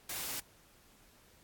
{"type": "noise", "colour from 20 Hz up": "white", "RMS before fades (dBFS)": -39, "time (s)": [0.09, 0.4], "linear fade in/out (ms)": 5, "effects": ["pink hiss -63 dBFS RMS until 1.43 s", "AAC 64 kbps"]}